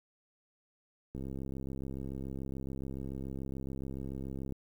click train, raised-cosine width 3 ms, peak -28 dBFS, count 227, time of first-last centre 1.15-4.523 s, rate 67 Hz, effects 10-bit

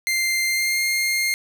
sawtooth tone with pitch glide, 2093 to 2120 Hz, C7 to C7, 0 to +22 cents, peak -16 dBFS, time 0.07-1.34 s, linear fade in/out 0 ms, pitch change +22 cents, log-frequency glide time 0.47-0.81 s, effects none

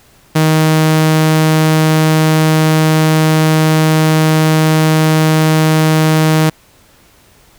sawtooth tone, 157.1 Hz, D#3, 17 cents sharp, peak -4 dBFS, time 0.35-6.5 s, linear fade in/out 10 ms, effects pink hiss -47 dBFS RMS until 7.58 s

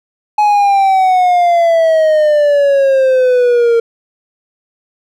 triangle exponential sweep, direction down, 846 to 460 Hz, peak -5 dBFS, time 0.38-3.8 s, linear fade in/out 5 ms, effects none

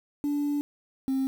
sine tone pair in turn, 290 / 266.4 Hz, D4 / C4, -22 / +31 cents, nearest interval minor second, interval 147 cents, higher first, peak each -23 / -22 dBFS, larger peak second, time 0.24-0.61 / 1.08-1.27 s, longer first, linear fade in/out 0 ms, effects tanh soft clip ceiling -22 dBFS + 8-bit

